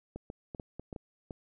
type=clicks; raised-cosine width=2 ms; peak=-27 dBFS; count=8; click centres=0.16 / 0.301 / 0.548 / 0.598 / 0.796 / 0.928 / 0.962 / 1.308 s; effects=none